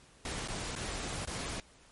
pink noise with dropouts, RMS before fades -38 dBFS, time 0.25-1.6 s, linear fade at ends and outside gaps 2 ms, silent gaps 0.477-0.483 / 0.753-0.761 / 1.252-1.273 s, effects pink hiss -60 dBFS RMS until 1.91 s + MP3 48 kbps

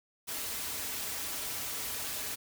white noise with comb filter, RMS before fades -37 dBFS, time 0.27-2.36 s, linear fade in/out 20 ms, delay 5.6 ms, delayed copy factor -0.55, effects none

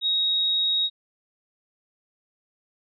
sine tone, 3778 Hz, A#7, 22 cents sharp, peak -20 dBFS, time 0.01-0.9 s, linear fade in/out 50 ms, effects none

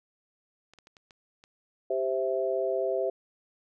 clicks, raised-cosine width 0.2 ms, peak -35 dBFS, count 6, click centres 0.736 / 0.787 / 0.871 / 0.968 / 1.108 / 1.439 s
sine chord, C major, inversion second, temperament equal, 392 / 523.3 / 659.3 Hz, G4 / C5 / E5, 0 / 0 / 0 cents, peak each -30 dBFS, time 1.9-3.1 s, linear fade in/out 5 ms
effects none

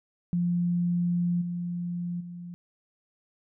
sine tone with level steps, 174.61 Hz, F3, in tune, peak -23 / -29 / -37 dBFS, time 0.33-2.54 s, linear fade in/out 0 ms, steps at 1.41 / 2.2 s, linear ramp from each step 10 ms, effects none

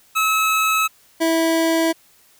25% pulse tone pair in turn, 1292 / 327.3 Hz, E6 / E4, -35 / -12 cents, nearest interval 2 octaves, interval 2377 cents, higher first, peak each -12 dBFS, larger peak neither, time 0.15-0.88 / 1.2-1.93 s, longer neither, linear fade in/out 20 ms, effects white hiss -54 dBFS RMS until 2.39 s

